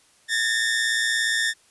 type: tone pair together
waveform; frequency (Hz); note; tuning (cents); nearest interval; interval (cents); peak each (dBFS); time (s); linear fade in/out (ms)
sawtooth; 1700.9 / 1818; G#6 / A#6; +41 / -44; minor second; 115; -24 / -18; 0.28-1.54; 50
effects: white hiss -58 dBFS RMS until 1.7 s + resampled to 24000 Hz